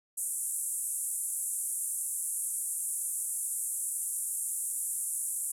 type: band-pass noise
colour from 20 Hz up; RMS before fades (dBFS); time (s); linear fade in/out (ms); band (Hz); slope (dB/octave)
white; -34; 0.17-5.52; 10; 8100 to 11000; 48
effects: none